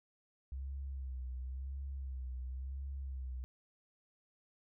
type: tone with vibrato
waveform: sine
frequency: 65.7 Hz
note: C2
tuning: 8 cents sharp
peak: -39 dBFS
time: 0.52-3.44 s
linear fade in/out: 0 ms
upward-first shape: sine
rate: 0.95 Hz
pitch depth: 71 cents each way
effects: none